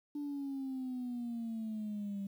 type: exponential sweep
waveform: sine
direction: down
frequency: 293.7 to 196 Hz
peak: -35 dBFS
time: 0.15-2.27 s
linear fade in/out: 5 ms
effects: tanh soft clip ceiling -34 dBFS + 11-bit